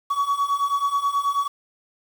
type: beating tone pair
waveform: triangle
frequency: 1123 / 1132.3 Hz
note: C#6 / C#6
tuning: +22 / +36 cents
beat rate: 9.3 Hz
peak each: -23 / -20 dBFS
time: 0.1-1.48 s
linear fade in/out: 10 ms
effects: 7-bit